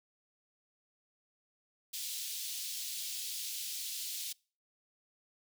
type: high-pass noise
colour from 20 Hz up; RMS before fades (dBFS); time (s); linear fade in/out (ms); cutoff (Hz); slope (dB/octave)
pink; -40; 1.93-4.33; 10; 3300; 24
effects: noise-tail reverb RT60 0.4 s tail -26 dB re dry